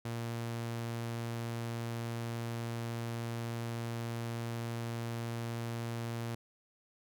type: tone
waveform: sawtooth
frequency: 116.54 Hz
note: A#2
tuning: in tune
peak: -32 dBFS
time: 0.05-6.35 s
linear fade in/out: 5 ms
effects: none